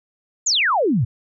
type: exponential sweep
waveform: sine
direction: down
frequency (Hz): 7420 to 101.4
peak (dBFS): -15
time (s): 0.46-1.05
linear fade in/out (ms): 10
effects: none